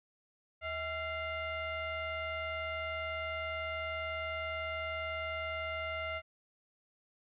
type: tone with frequency modulation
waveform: sine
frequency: 1365 Hz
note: F6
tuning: 40 cents flat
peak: -35 dBFS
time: 0.61-6.22 s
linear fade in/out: 50 ms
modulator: 722 Hz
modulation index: 1.6
effects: none